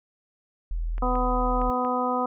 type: tone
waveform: sine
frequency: 41.2 Hz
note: E1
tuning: in tune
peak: -25 dBFS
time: 0.71-1.7 s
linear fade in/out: 0 ms
type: clicks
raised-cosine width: 0.5 ms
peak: -26 dBFS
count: 4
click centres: 0.981 / 1.155 / 1.616 / 1.849 s
type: harmonic tone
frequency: 250.1 Hz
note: B3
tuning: 22 cents sharp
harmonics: 1 / 2 / 3 / 4 / 5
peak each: -29 / -29 / -29 / -29 / -29 dBFS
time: 1.02-2.26 s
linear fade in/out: 5 ms
effects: none